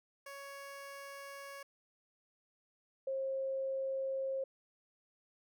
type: tone pair in turn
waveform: 15% pulse / sine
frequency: 557 / 535.2 Hz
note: C#5 / C5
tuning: +8 / +39 cents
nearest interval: minor second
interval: 69 cents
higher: first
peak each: -40 / -34 dBFS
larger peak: second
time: 0.26-1.63 / 3.07-4.44 s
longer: neither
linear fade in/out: 5 ms
effects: none